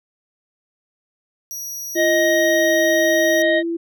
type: tone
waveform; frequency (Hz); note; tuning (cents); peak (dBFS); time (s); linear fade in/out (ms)
sawtooth; 5780; F#8; -41; -25; 1.51-3.42; 0
type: harmonic tone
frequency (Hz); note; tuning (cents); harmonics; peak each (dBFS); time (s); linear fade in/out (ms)
625; D#5; +8; 1 / 3 / 5 / 6; -16 / -19 / -33 / -29; 1.95-3.63; 50
type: tone with pitch glide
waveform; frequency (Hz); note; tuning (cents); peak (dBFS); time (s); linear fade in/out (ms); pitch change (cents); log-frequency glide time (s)
sine; 342.8 to 335.6; F4 to E4; -32 to +31; -20; 1.95-3.77; 10; -37; 2.15-2.7
effects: none